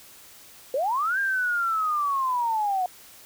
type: linear two-way sweep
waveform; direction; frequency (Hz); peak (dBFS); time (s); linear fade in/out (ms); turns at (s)
sine; up then down; 490 to 1615 to 717; -22; 0.74-2.86; 2; 1.19
effects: white hiss -49 dBFS RMS until 3.25 s